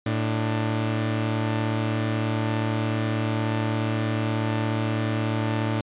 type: tone pair together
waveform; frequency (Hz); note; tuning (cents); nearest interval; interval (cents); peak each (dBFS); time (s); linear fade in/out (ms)
sawtooth; 111.1 / 296.6; A2 / D4; +17 / +17; octave + perfect fourth; 1700; -20 / -25; 0.06-5.81; 5
effects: resampled to 8000 Hz